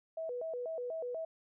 sine tone with vibrato, 564 Hz, C#5, 30 cents sharp, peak -36 dBFS, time 0.17-1.25 s, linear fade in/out 5 ms, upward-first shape square, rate 4.1 Hz, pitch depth 240 cents each way, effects none

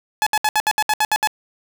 sawtooth tone bursts, 854 Hz, G#5, 48 cents sharp, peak -11 dBFS, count 10, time 0.22-1.273 s, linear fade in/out 0 ms, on 45 ms, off 67 ms, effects none

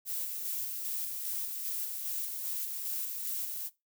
violet noise with tremolo, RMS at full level -35 dBFS, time 0.05-3.7 s, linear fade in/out 50 ms, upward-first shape square, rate 2.5 Hz, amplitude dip 30%, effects noise-tail reverb RT60 0.2 s tail -18 dB re dry

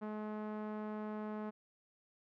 sawtooth tone with low-pass filter, 213 Hz, G#3, 44 cents sharp, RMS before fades -42 dBFS, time 0.01-1.51 s, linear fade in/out 20 ms, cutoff 1200 Hz, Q 1.1, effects none

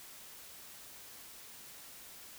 silence, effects white hiss -52 dBFS RMS until 2.38 s

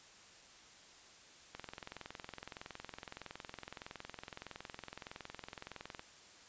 click train, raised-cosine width 0.3 ms, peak -29 dBFS, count 97, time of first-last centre 1.55-5.994 s, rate 21.6 Hz, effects white hiss -59 dBFS RMS until 6.48 s + resampled to 16000 Hz

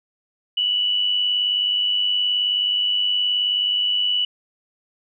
sine tone pair together, 2861 / 2960 Hz, F7 / F#7, +41 / 0 cents, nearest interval minor second, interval 59 cents, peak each -28 / -18 dBFS, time 0.57-4.25 s, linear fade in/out 5 ms, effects none

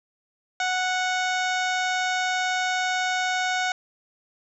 harmonic tone with a mistuned harmonic, 738 Hz, F#5, 5 cents flat, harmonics 1 / 2 / 3 / 4 / 5 / 6 / 7 / 8 / 9 / 10, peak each -26 / -27 / -31 / -37 / -34 / -42 / -40 / -43 / -39 / -45 dBFS, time 0.6-3.72 s, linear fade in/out 2 ms, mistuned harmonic 7, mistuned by +53 cents, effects none

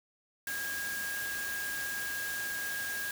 sine tone in noise, 1630 Hz, G#6, 33 cents flat, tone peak -35 dBFS, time 0.47-3.11 s, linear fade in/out 2 ms, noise white, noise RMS -40 dBFS, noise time 0.47-3.11 s, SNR +2 dB, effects none

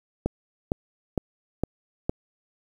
click train, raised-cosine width 2 ms, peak -10 dBFS, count 5, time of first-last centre 0.26-2.095 s, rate 2.18 Hz, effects 8-bit

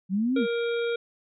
sine linear two-way sweep, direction up then down, 179.8 to 277.2 to 180.6 Hz, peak -22 dBFS, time 0.09-0.47 s, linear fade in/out 50 ms, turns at 0.38 s
harmonic tone, 469.1 Hz, A#4, 11 cents sharp, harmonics 1 / 3 / 5 / 7 / 8, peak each -25 / -35 / -39 / -42 / -43 dBFS, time 0.36-0.96 s, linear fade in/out 5 ms
effects none

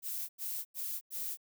violet noise bursts, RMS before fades -38 dBFS, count 4, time 0.02-1.373 s, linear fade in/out 50 ms, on 270 ms, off 91 ms, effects none

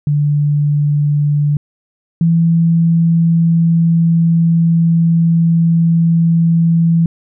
sine tone pair in turn, 146.83 / 166.44 Hz, D3 / E3, 0 / +17 cents, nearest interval major second, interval 217 cents, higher second, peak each -10 / -8 dBFS, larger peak second, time 0.07-1.57 / 2.21-7.06 s, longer second, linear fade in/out 2 ms, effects none

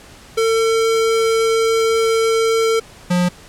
square tone pair in turn, 450.6 / 178.2 Hz, A4 / F3, +41 / +35 cents, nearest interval octave + major third, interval 1606 cents, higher first, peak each -14 dBFS, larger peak neither, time 0.37-2.8 / 3.1-3.29 s, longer first, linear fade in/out 10 ms, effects pink hiss -42 dBFS RMS until 3.48 s + low-pass 10000 Hz 12 dB/octave

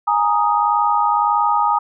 sine chord, Ab suspended second, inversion none, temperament equal, 830.6 / 932.3 / 1244.5 Hz, Ab5 / Bb5 / Eb6, 0 / 0 / 0 cents, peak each -18 dBFS, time 0.07-1.79 s, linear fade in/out 10 ms, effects none

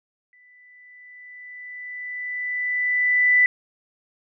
sine tone with exponential growth, 1987 Hz, B6, 10 cents sharp, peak -12 dBFS, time 0.33-3.46 s, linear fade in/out 1 ms, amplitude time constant 680 ms, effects none

